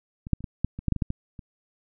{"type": "clicks", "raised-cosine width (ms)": 5, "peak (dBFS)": [-24, -8, -30, -19, -10, -22, -11, -9, -17, -11, -16, -27], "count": 12, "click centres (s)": [0.269, 0.333, 0.406, 0.442, 0.646, 0.79, 0.883, 0.923, 0.963, 1.022, 1.104, 1.392], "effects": []}